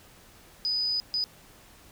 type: tone bursts at uneven times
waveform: sine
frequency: 4978 Hz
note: D#8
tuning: in tune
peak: -25 dBFS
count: 2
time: 0.65-1 / 1.14-1.24 s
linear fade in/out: 0 ms
effects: pink hiss -54 dBFS RMS until 1.91 s